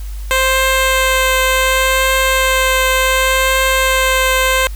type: tone with vibrato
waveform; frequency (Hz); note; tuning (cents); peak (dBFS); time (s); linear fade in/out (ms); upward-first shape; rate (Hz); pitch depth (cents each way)
10% pulse; 523.3; C5; 0; -3; 0.31-4.67; 0; triangle; 0.68; 12
effects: added 50 Hz sine -22 dBFS peak until 4.75 s + white hiss -41 dBFS RMS until 4.75 s